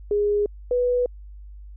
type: tone pair in turn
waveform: sine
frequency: 412.9 / 492.7 Hz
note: G#4 / B4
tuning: -10 / -4 cents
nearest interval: minor third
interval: 306 cents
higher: second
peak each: -18 dBFS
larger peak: neither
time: 0.11-0.46 / 0.71-1.06 s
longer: neither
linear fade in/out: 2 ms
effects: added 50 Hz sine -38 dBFS peak until 1.76 s